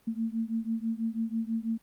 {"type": "beating tone pair", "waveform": "sine", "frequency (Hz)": [223.3, 229.4], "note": ["A3", "A#3"], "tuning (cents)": [26, -28], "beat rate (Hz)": 6.1, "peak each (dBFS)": [-31, -32], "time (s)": [0.07, 1.78], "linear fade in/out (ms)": 10, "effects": ["pink hiss -65 dBFS RMS until 1.82 s", "Opus 32 kbps"]}